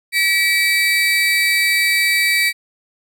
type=tone pair together; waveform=35% pulse; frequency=1934.1 / 2300 Hz; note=B6 / D7; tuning=-37 / -37 cents; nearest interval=minor third; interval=300 cents; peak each=-17 / -13 dBFS; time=0.12-2.53 s; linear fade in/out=50 ms; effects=none